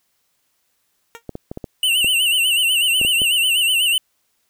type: tone with exponential decay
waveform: 10% pulse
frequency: 463.4 Hz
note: A#4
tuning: 10 cents flat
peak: -22 dBFS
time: 1.15-1.23 s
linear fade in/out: 0 ms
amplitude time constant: 16 ms
type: clicks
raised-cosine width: 2 ms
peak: -15 dBFS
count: 9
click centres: 1.293 / 1.354 / 1.515 / 1.574 / 1.642 / 2.045 / 3.014 / 3.049 / 3.218 s
type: tone with vibrato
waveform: square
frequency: 2869 Hz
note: F7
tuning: 46 cents sharp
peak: -15 dBFS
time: 1.83-3.98 s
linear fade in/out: 2 ms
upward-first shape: sine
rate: 8.1 Hz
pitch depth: 110 cents each way
effects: white hiss -67 dBFS RMS until 4.49 s